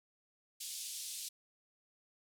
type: band-pass noise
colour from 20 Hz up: white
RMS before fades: -44 dBFS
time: 0.6-1.29 s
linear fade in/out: 10 ms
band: 3200 to 11000 Hz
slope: 24 dB/octave
effects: none

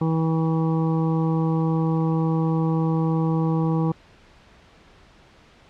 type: harmonic tone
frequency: 161.5 Hz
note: E3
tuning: 35 cents flat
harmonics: 1 / 2 / 3 / 5 / 6 / 7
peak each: -20 / -26 / -30 / -34 / -36 / -37 dBFS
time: 0.01-3.92 s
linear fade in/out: 5 ms
effects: pink hiss -52 dBFS RMS until 5.69 s + low-pass 4000 Hz 12 dB/octave

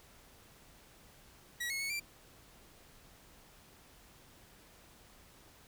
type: tone with pitch steps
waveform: sawtooth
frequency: 1922 / 2178 / 2208 / 2355 Hz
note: B6 / C#7 / C#7 / D7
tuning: -48 / -31 / -7 / +4 cents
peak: -32 dBFS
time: 1.6-2 s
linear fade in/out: 10 ms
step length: 100 ms
effects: pink hiss -60 dBFS RMS until 5.67 s

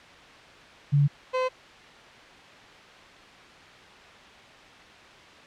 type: tone pair in turn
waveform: sine / 30% pulse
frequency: 143.3 / 512.9 Hz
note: D3 / C5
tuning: -42 / -35 cents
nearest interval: octave + minor seventh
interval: 2207 cents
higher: second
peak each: -17 / -21 dBFS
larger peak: first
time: 0.92-1.08 / 1.33-1.49 s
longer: neither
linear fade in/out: 20 ms
effects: white hiss -48 dBFS RMS until 5.46 s + low-pass 3000 Hz 12 dB/octave

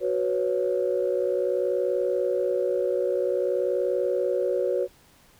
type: chord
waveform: sine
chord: F# suspended fourth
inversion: none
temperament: equal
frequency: 370 / 493.9 / 554.4 Hz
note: F#4 / B4 / C#5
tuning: 0 / 0 / 0 cents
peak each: -26 dBFS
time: 0-4.88 s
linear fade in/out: 50 ms
effects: tanh soft clip ceiling -13 dBFS + pink hiss -57 dBFS RMS until 5.39 s

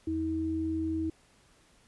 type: tone pair together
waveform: sine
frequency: 84.12 / 320 Hz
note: E2 / D#4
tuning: +36 / +49 cents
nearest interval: octave + major seventh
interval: 2313 cents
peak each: -37 / -29 dBFS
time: 0.07-1.1 s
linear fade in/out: 5 ms
effects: pink hiss -63 dBFS RMS until 1.87 s + resampled to 24000 Hz

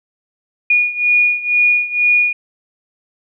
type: beating tone pair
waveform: sine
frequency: 2445 / 2447.1 Hz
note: D#7 / D#7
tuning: -31 / -29 cents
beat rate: 2.1 Hz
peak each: -13 / -16 dBFS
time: 0.7-2.33 s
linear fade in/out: 5 ms
effects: none

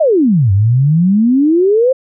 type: exponential two-way sweep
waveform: sine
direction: down then up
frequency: 675 to 94 to 537 Hz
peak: -7 dBFS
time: 0-1.93 s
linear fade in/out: 10 ms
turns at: 0.52 s
effects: none

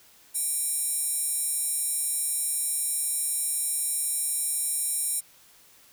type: tone with high-pass filter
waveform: square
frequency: 784 Hz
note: G5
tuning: in tune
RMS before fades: -28 dBFS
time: 0.34-5.21 s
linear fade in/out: 20 ms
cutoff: 9300 Hz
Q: 6.4
effects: white hiss -56 dBFS RMS until 5.92 s

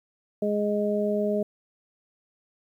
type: harmonic tone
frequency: 207.7 Hz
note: G#3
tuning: in tune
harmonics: 1 / 2 / 3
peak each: -27 / -27 / -27 dBFS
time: 0.42-1.43 s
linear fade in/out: 5 ms
effects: 10-bit

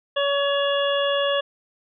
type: harmonic tone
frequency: 564 Hz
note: C#5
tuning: 30 cents sharp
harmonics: 1 / 2 / 3 / 5 / 6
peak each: -21 / -28 / -29 / -29 / -29 dBFS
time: 0.16-1.41 s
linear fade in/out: 10 ms
effects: none

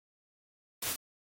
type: noise with echo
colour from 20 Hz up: white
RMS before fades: -35 dBFS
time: 0.82-0.93 s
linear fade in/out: 5 ms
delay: 31 ms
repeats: 1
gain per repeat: -4 dB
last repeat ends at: 0.961 s
effects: AAC 48 kbps

